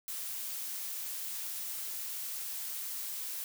blue noise, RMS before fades -39 dBFS, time 0.08-3.44 s, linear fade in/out 0 ms, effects none

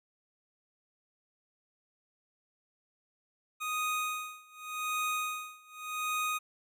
25% pulse tone with tremolo, 1244.5 Hz, D#6, in tune, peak -26 dBFS, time 3.6-6.39 s, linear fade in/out 20 ms, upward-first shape sine, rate 0.86 Hz, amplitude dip 95%, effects none

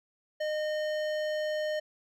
sine tone with hard clipping, 612 Hz, D#5, 29 cents flat, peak -31 dBFS, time 0.4-1.8 s, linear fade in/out 10 ms, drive 14 dB, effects none

